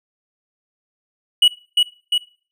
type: tone with echo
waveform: triangle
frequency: 2932 Hz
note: F#7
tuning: 16 cents flat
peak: -7 dBFS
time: 1.42-1.48 s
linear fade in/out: 5 ms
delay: 350 ms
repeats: 2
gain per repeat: -3 dB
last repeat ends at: 2.18 s
effects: noise-tail reverb RT60 0.4 s tail -19 dB re dry